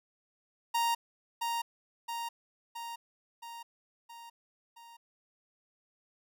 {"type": "tone with echo", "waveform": "45% pulse", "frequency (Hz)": 932.3, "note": "A#5", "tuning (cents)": 0, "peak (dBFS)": -27, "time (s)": [0.74, 0.95], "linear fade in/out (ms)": 10, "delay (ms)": 670, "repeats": 6, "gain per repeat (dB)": -4, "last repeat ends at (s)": 4.97, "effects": []}